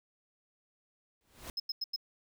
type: noise with exponential growth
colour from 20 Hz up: pink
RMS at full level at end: -41 dBFS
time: 1.21-1.5 s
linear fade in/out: 1 ms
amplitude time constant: 63 ms
type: tone bursts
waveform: triangle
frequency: 5150 Hz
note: E8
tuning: 41 cents flat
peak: -31 dBFS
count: 4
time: 1.57-1.962 s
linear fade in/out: 5 ms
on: 29 ms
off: 92 ms
effects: none